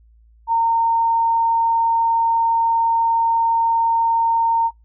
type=tone; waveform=sine; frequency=917 Hz; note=A#5; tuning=29 cents flat; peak=-14 dBFS; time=0.47-4.71 s; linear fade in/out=50 ms; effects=noise-tail reverb RT60 0.2 s tail -25 dB re dry + added 56 Hz sine -48 dBFS peak until 4.84 s